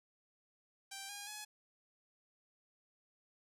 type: tone with pitch steps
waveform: 5% pulse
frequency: 784 / 813.5 / 844.2 Hz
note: G5 / G#5 / G#5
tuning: 0 / -36 / +28 cents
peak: -33 dBFS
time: 0.91-1.45 s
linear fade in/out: 10 ms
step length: 180 ms
effects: none